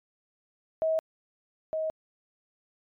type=tone pair in turn; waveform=sine; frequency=640 / 632.6 Hz; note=D#5 / D#5; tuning=+49 / +29 cents; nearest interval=unison; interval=20 cents; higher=first; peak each=-23 / -27 dBFS; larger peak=first; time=0.82-0.99 / 1.73-1.9 s; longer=neither; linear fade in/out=0 ms; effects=MP3 96 kbps